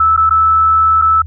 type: tone with dropouts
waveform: sine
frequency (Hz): 1311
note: E6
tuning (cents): -10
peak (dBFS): -7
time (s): 0-1.22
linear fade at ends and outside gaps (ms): 5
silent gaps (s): 0.165-0.175 / 0.295-0.307 / 1.016-1.02
effects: added 81 Hz sine -24 dBFS peak until 1.26 s